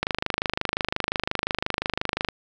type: click train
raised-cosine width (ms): 0.3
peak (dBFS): -7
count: 59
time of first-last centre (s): 0.03-2.287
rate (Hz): 25.7
effects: none